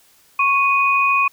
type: tone pair together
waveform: sine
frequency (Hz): 1101 / 2486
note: C#6 / D#7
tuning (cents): -12 / -2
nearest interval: octave + major second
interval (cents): 1410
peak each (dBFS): -16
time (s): 0.39-1.28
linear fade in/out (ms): 5
effects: white hiss -54 dBFS RMS until 1.32 s